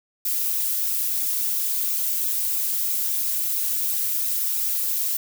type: noise with flanger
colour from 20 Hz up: violet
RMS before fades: -24 dBFS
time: 0.25-5.17 s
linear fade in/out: 5 ms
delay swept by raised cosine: 0.76 to 6.46 ms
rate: 3 Hz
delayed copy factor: +0.75
effects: none